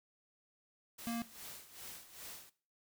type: noise with tremolo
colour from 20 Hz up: white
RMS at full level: -48 dBFS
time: 0.98-2.5 s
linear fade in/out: 10 ms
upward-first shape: sine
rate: 2.5 Hz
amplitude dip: 75%
type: tone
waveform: square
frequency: 233.1 Hz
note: A#3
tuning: in tune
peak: -37 dBFS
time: 1.07-1.22 s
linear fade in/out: 0 ms
effects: noise-tail reverb RT60 0.4 s tail -18 dB re dry